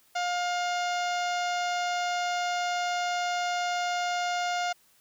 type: harmonic tone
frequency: 709 Hz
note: F5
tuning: 26 cents sharp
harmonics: 1 / 2 / 3 / 4 / 5 / 6 / 7 / 8 / 9 / 10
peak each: -28 / -34 / -38 / -40 / -42 / -44 / -45 / -46 / -47 / -48 dBFS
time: 0.15-4.73 s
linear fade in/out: 10 ms
effects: white hiss -63 dBFS RMS until 5 s